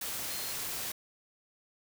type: tone in noise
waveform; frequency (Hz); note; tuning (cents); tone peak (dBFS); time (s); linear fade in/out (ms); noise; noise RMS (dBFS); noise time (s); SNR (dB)
sine; 4206; C8; +8; -44; 0.3-0.52; 5; white; -37; 0.01-0.92; -10
effects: none